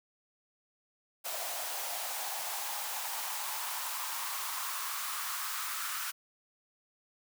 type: noise with high-pass filter sweep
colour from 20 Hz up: white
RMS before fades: -37 dBFS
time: 1.24-6.12 s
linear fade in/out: 20 ms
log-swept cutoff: 660 to 1300 Hz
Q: 4
effects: none